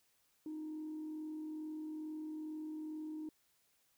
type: tone with frequency modulation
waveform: sine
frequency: 310 Hz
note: D#4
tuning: 6 cents flat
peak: -40 dBFS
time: 0.46-3.29 s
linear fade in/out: 2 ms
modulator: 42.3 Hz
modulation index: 0.23
effects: tanh soft clip ceiling -38 dBFS + white hiss -75 dBFS RMS until 3.97 s